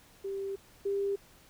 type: tone pair in turn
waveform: sine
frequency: 392.2 / 398.1 Hz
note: G4 / G4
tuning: +1 / +27 cents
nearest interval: unison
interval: 26 cents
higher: second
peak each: -33 / -28 dBFS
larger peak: second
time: 0.24-0.56 / 0.85-1.16 s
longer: first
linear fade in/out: 10 ms
effects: pink hiss -59 dBFS RMS until 1.49 s